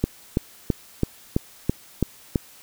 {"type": "click train", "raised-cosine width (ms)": 3, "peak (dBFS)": -6, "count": 8, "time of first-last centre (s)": [0.04, 2.358], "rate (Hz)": 3.02, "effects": ["white hiss -49 dBFS RMS until 2.62 s"]}